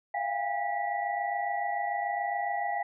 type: tone cluster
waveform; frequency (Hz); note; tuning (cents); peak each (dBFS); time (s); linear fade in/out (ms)
sine; 681 / 708 / 809 / 1951; F5 / F5 / G#5 / B6; -44 / +23 / -46 / -22; -38 / -34 / -31 / -36; 0.14-2.83; 5
effects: none